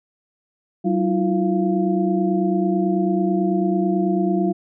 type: tone cluster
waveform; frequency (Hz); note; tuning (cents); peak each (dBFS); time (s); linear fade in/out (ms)
sine; 189.4 / 321.4 / 350.5 / 691; F#3 / E4 / F4 / F5; +41 / -44 / +6 / -19; -20 / -23 / -22 / -27; 0.84-4.53; 20
effects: none